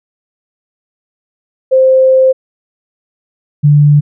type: tone pair in turn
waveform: sine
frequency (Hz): 523 / 146.76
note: C5 / D3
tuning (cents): -1 / -1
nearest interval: octave + minor seventh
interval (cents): 2200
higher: first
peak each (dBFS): -4 / -3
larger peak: second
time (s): 1.71-2.33 / 3.63-4.01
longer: first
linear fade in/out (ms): 20
effects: none